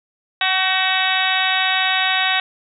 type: harmonic tone with a mistuned harmonic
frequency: 375.5 Hz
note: F#4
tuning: 26 cents sharp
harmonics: 2 / 3 / 4 / 5 / 6 / 7 / 8 / 9 / 10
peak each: -23 / -27 / -24 / -23 / -26 / -24 / -27 / -26 / -23 dBFS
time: 0.41-2.4 s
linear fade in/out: 2 ms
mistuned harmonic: 4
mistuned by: +28 cents
effects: none